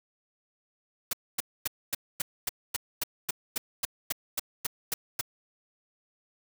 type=noise bursts; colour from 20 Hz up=white; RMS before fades=-29 dBFS; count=16; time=1.11-5.212 s; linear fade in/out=5 ms; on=22 ms; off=250 ms; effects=none